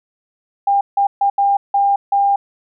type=tone bursts at uneven times; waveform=sine; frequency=800 Hz; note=G5; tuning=35 cents sharp; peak=-11 dBFS; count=6; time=0.67-0.81 / 0.97-1.07 / 1.21-1.3 / 1.38-1.57 / 1.74-1.96 / 2.12-2.36 s; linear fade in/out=5 ms; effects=none